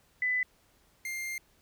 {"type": "tone pair in turn", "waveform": ["sine", "45% pulse"], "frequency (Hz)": [2000, 2109], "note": ["B6", "C7"], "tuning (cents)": [21, 13], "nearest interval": "minor second", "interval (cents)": 92, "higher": "second", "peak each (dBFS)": [-26, -34], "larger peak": "first", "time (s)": [[0.22, 0.43], [1.05, 1.38]], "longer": "second", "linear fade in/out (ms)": 2, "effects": ["pink hiss -66 dBFS RMS until 1.61 s"]}